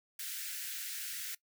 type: high-pass noise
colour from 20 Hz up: white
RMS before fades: -41 dBFS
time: 0.19-1.35 s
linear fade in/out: 5 ms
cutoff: 1400 Hz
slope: 96 dB/octave
effects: noise-tail reverb RT60 0.1 s tail -20 dB re dry